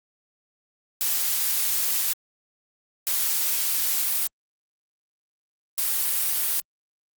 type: noise bursts at uneven times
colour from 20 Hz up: blue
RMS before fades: -24 dBFS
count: 3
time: 1.01-2.13 / 3.07-4.27 / 5.78-6.6 s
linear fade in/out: 0 ms
effects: Opus 48 kbps

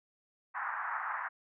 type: band-pass noise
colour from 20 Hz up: pink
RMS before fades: -37 dBFS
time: 0.54-1.29 s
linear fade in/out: 20 ms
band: 850 to 1800 Hz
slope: 48 dB/octave
effects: none

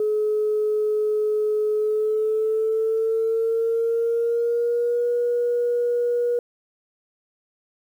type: tone with pitch glide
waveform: sine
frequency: 425.8 to 480.7 Hz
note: G#4 to B4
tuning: +43 to -47 cents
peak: -18 dBFS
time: 0-6.39 s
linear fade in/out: 2 ms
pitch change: +210 cents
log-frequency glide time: 1.74-5.07 s
effects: tanh soft clip ceiling -14 dBFS + 9-bit

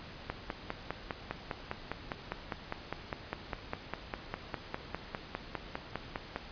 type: click train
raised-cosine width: 0.5 ms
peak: -19 dBFS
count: 31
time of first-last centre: 0.3-6.361 s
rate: 4.95 Hz
effects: pink hiss -48 dBFS RMS until 6.51 s + resampled to 11025 Hz

